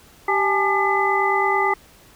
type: tone cluster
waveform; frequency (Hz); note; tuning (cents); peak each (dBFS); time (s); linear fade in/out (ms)
sine; 390.5 / 821 / 870 / 1203 / 2012; G4 / G#5 / A5 / D6 / B6; -7 / -20 / -20 / +41 / +32; -23; 0.28-1.74; 5
effects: pink hiss -50 dBFS RMS until 2.15 s